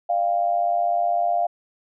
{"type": "tone with amplitude modulation", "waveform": "sine", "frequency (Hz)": 696, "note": "F5", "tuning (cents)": -6, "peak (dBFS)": -15, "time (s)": [0.09, 1.47], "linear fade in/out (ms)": 10, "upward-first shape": "sine", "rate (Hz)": 99.9, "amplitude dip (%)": 75, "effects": []}